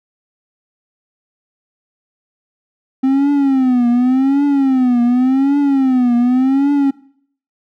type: tone with vibrato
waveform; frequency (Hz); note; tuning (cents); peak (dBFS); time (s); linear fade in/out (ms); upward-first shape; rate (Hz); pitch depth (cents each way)
triangle; 261.6; C4; 0; -8; 3.03-6.91; 10; triangle; 0.88; 170
effects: noise-tail reverb RT60 0.6 s tail -20 dB re dry